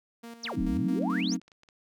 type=tone with tremolo; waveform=sawtooth; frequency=232.7 Hz; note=A#3; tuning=3 cents flat; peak=-37 dBFS; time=0.23-1.37 s; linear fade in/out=10 ms; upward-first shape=square; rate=4.6 Hz; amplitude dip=60%
type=exponential two-way sweep; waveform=sine; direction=down then up; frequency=6820 to 30.09 to 6820 Hz; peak=-32 dBFS; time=0.43-1.35 s; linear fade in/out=10 ms; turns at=0.63 s
type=chord; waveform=sine; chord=F# diminished seventh; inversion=none; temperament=equal; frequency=185 / 220 / 261.6 / 311.1 Hz; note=F#3 / A3 / C4 / Eb4; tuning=0 / 0 / 0 / 0 cents; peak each=-31 / -34 / -30 / -33 dBFS; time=0.53-1.4 s; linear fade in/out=50 ms
type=clicks; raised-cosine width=0.2 ms; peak=-38 dBFS; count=10; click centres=0.77 / 0.898 / 1.024 / 1.23 / 1.323 / 1.416 / 1.48 / 1.518 / 1.634 / 1.688 s
effects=none